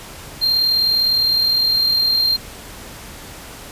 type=tone with amplitude modulation; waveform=triangle; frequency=4186 Hz; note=C8; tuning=in tune; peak=-11 dBFS; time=0.41-2.37 s; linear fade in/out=20 ms; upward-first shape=sine; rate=39.7 Hz; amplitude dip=35%; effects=pink hiss -36 dBFS RMS until 3.71 s + resampled to 32000 Hz